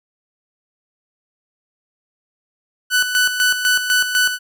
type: tone with tremolo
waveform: sawtooth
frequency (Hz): 1492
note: F#6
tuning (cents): +14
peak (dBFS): -9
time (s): 2.9-4.39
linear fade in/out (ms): 50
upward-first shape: square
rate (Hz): 4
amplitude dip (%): 60
effects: none